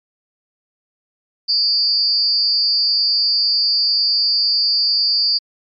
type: tone with amplitude modulation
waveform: sine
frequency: 4699 Hz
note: D8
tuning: in tune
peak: -9 dBFS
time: 1.48-5.39 s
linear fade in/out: 20 ms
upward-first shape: sine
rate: 251 Hz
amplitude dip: 95%
effects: MP3 32 kbps